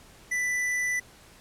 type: tone with tanh clipping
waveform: triangle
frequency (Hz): 1985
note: B6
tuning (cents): +8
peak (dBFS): -27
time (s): 0.31-1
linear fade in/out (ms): 10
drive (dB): 18
effects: pink hiss -53 dBFS RMS until 1.4 s + low-pass 12000 Hz 12 dB/octave